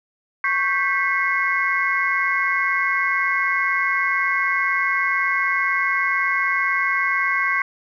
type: tone cluster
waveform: sine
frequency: 1107 / 1569 / 1982 / 2158 Hz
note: C#6 / G6 / B6 / C#7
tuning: -3 / +1 / +6 / -47 cents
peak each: -23 dBFS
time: 0.44-7.62 s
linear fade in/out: 2 ms
effects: tanh soft clip ceiling -7 dBFS